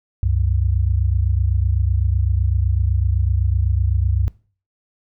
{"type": "tone pair together", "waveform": "sine", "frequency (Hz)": [67.39, 95.3], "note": ["C#2", "G2"], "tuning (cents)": [-48, -48], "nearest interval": "tritone", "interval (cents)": 600, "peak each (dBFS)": -18, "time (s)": [0.23, 4.28], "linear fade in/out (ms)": 0, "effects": ["noise-tail reverb RT60 0.4 s tail -20 dB re dry"]}